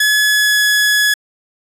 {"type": "tone with pitch glide", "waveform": "sawtooth", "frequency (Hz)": [1703, 1692.2], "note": ["G#6", "G#6"], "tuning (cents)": [43, 32], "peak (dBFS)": -7, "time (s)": [0, 1.14], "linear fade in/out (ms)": 5, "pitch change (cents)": -11, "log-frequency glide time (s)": [0.18, 0.62], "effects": ["resampled to 32000 Hz"]}